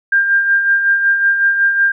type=tone with tremolo; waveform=sine; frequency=1597 Hz; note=G6; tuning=32 cents sharp; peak=-8 dBFS; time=0.12-1.92 s; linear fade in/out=5 ms; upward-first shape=sine; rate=5.4 Hz; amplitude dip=50%; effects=none